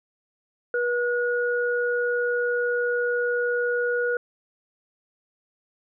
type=tone pair together; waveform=sine; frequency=483.8 / 1449.8 Hz; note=B4 / F#6; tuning=-36 / -36 cents; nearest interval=octave + perfect fifth; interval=1900 cents; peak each=-23 / -26 dBFS; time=0.74-4.17 s; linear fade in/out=2 ms; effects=none